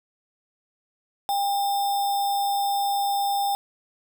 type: tone with sample-and-hold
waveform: sine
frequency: 801 Hz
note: G5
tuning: 37 cents sharp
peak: -21 dBFS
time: 1.29-3.55 s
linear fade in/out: 0 ms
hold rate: 4410 Hz
effects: none